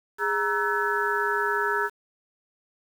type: tone cluster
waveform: sine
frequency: 413.3 / 944 / 1323 / 1509 / 1706 Hz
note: G#4 / A#5 / E6 / F#6 / G#6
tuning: -8 / +22 / +6 / +34 / +46 cents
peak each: -29 dBFS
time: 0.18-1.9 s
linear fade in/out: 50 ms
effects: 8-bit